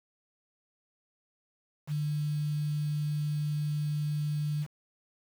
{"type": "tone with quantisation", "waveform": "sine", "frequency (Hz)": 149, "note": "D3", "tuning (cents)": 25, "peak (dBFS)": -28, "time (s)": [1.87, 4.67], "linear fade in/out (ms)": 50, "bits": 8, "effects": []}